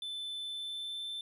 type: tone with pitch glide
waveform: triangle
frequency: 3520 to 3544 Hz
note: A7 to A7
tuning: 0 to +12 cents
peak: -36 dBFS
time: 0.02-1.21 s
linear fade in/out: 2 ms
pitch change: +12 cents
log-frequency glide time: 0.4-1.08 s
effects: none